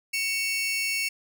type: tone pair together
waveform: sawtooth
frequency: 2227 / 2700 Hz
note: C#7 / E7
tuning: +7 / +41 cents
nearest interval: minor third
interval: 334 cents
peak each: -25 dBFS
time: 0.13-1.09 s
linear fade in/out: 10 ms
effects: none